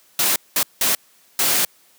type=noise bursts at uneven times; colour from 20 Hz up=white; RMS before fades=-18 dBFS; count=4; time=0.19-0.36 / 0.56-0.63 / 0.81-0.95 / 1.39-1.65 s; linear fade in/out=2 ms; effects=white hiss -55 dBFS RMS until 1.98 s + high-pass 150 Hz 12 dB/octave